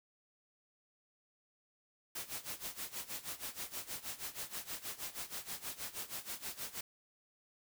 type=noise with tremolo; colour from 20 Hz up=white; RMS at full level=-41 dBFS; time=2.15-6.81 s; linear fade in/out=5 ms; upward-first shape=sine; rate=6.3 Hz; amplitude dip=85%; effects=none